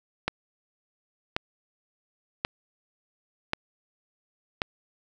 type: click train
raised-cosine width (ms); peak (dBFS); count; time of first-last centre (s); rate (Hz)
0.3; -9; 5; 0.28-4.618; 0.922
effects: none